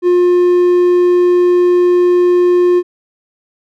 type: tone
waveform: triangle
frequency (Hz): 355.6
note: F4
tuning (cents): +31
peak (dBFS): -5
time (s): 0.02-2.83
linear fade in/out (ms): 50
effects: none